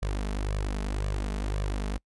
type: tone with flanger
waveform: sawtooth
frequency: 50.3 Hz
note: G1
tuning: 45 cents sharp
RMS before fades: -30 dBFS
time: 0.02-1.98 s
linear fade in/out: 10 ms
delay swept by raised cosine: 1.7 to 4.7 ms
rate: 1.9 Hz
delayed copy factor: +0.75
effects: noise-tail reverb RT60 0.1 s tail -26 dB re dry + resampled to 24000 Hz